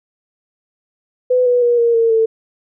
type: tone with pitch steps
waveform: sine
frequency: 502 / 490.5 / 479.3 / 468.4 / 457.7 / 447.2 Hz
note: B4 / B4 / A#4 / A#4 / A#4 / A4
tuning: +28 / -12 / +48 / +8 / -32 / +28 cents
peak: -10 dBFS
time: 1.3-2.26 s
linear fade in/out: 10 ms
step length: 160 ms
effects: none